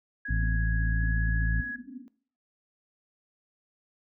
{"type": "tone with pitch glide", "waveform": "sine", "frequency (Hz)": [1661.2, 1672.8], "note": ["G#6", "G#6"], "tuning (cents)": [0, 12], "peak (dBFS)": -33, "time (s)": [0.25, 1.76], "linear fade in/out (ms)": 5, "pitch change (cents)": 12, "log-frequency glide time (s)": [0.96, 1.02]}
{"type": "band-pass noise", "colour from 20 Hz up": "pink", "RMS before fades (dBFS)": -45, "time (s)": [0.28, 2.08], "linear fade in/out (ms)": 0, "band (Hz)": [230, 270], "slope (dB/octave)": 96}
{"type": "harmonic tone", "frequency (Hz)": 55, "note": "A1", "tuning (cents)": 0, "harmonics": [1, 2, 3], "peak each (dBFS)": [-25, -31, -35], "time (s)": [0.29, 1.62], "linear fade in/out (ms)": 20}
{"effects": ["noise-tail reverb RT60 0.5 s tail -19 dB re dry"]}